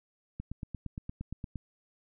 click train, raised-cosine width 5 ms, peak -25 dBFS, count 11, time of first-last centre 0.4-1.557 s, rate 8.64 Hz, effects none

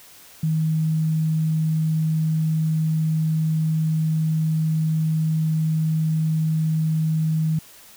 sine tone, 158.2 Hz, D#3, 29 cents sharp, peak -18 dBFS, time 0.43-7.59 s, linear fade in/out 5 ms, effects white hiss -47 dBFS RMS until 7.96 s

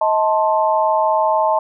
sine chord, A diminished, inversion second, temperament just, 633.6 / 880 / 1056 Hz, Eb5 / A5 / C6, +31 / 0 / +16 cents, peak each -17 / -16 / -21 dBFS, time 0.01-1.59 s, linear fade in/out 5 ms, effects none

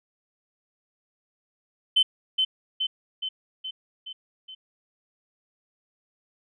sine tone with echo, 3063 Hz, G7, 41 cents flat, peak -15 dBFS, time 1.96-2.03 s, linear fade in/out 10 ms, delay 420 ms, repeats 6, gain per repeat -4 dB, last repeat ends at 4.55 s, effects tanh soft clip ceiling -11 dBFS

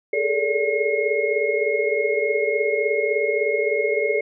sine tone cluster, 413.6 / 429.7 / 453.1 / 576 / 2157 Hz, G#4 / A4 / A#4 / D5 / C#7, -7 / -41 / -49 / -34 / -48 cents, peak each -25 dBFS, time 0.13-4.21 s, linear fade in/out 5 ms, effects none

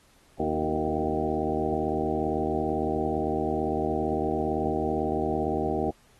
harmonic tone with a mistuned harmonic, 77.78 Hz, D#2, in tune, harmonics 1 / 2 / 3 / 4 / 5 / 6 / 8 / 9 / 10, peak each -36 / -37 / -33 / -32 / -31 / -33 / -35 / -35 / -33 dBFS, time 0.39-5.91 s, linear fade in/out 10 ms, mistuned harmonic 5, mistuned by -39 cents, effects pink hiss -61 dBFS RMS until 6.19 s + AAC 32 kbps

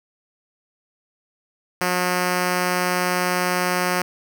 5% pulse tone, 180 Hz, F#3, 47 cents flat, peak -8 dBFS, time 1.81-4.02 s, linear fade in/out 2 ms, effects none

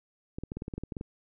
clicks, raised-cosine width 3 ms, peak -23 dBFS, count 12, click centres 0.385 / 0.436 / 0.519 / 0.57 / 0.621 / 0.681 / 0.738 / 0.78 / 0.836 / 0.922 / 0.968 / 1.011 s, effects none

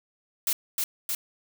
blue noise with echo, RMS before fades -25 dBFS, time 0.47-0.53 s, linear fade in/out 2 ms, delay 310 ms, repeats 2, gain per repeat -2 dB, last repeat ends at 1.15 s, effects none

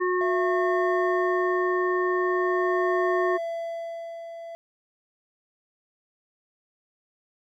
harmonic tone, 363.5 Hz, F#4, 31 cents flat, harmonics 1 / 3 / 5, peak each -23 / -28 / -31 dBFS, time 0-3.38 s, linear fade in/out 20 ms
triangle tone with tremolo, 670 Hz, E5, 28 cents sharp, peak -25 dBFS, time 0.21-4.55 s, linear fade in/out 0 ms, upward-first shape sine, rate 0.42 Hz, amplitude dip 65%
effects none

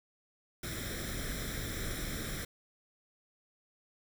pink noise with comb filter, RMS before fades -38 dBFS, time 0.63-2.45 s, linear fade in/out 5 ms, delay 0.54 ms, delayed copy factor +0.8, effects none

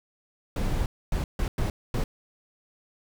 brown noise bursts at uneven times, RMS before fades -26 dBFS, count 5, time 0.56-0.86 / 1.12-1.24 / 1.39-1.48 / 1.58-1.7 / 1.94-2.04 s, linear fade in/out 2 ms, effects none

